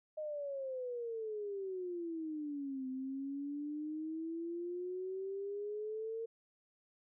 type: exponential two-way sweep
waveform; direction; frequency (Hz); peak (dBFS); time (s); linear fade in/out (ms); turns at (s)
sine; down then up; 622.3 to 258 to 458.3; -38; 0.17-6.26; 10; 2.88
effects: none